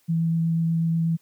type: tone with vibrato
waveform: sine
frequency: 164.81 Hz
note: E3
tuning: in tune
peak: -19 dBFS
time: 0.08-1.17 s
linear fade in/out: 20 ms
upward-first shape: triangle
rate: 8.2 Hz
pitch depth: 10 cents each way
effects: white hiss -64 dBFS RMS until 1.21 s + high-pass 100 Hz 12 dB/octave